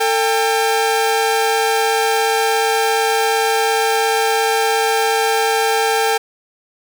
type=tone pair together; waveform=sawtooth; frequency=448.6 / 800 Hz; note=A4 / G5; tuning=+34 / +35 cents; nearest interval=minor seventh; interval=1001 cents; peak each=-13 dBFS; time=0-6.18 s; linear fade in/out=10 ms; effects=none